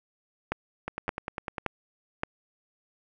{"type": "two click trains", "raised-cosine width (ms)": 0.5, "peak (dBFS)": [-17, -12], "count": [8, 4], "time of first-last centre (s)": [[0.88, 1.582], [0.52, 2.234]], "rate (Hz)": [9.97, 1.75], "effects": []}